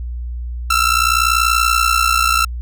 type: ring-modulated tone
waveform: sawtooth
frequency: 1340 Hz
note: E6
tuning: 28 cents sharp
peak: -6 dBFS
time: 0.7-2.45 s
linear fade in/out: 5 ms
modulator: 30.3 Hz
effects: added 60 Hz sine -22 dBFS peak until 2.61 s